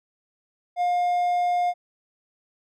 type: tone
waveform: triangle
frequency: 710 Hz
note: F5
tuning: 28 cents sharp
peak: -18 dBFS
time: 0.76-1.74 s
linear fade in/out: 50 ms
effects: none